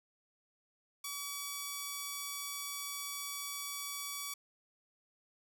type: tone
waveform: 5% pulse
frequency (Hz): 1141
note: C#6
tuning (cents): +50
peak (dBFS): -27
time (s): 1.04-4.34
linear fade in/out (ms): 5
effects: none